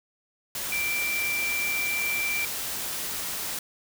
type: tone in noise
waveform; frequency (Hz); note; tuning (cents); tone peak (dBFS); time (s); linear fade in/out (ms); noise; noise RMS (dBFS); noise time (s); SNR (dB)
sine; 2349; D7; 0; -26; 0.72-2.45; 2; white; -32; 0.55-3.59; +3
effects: none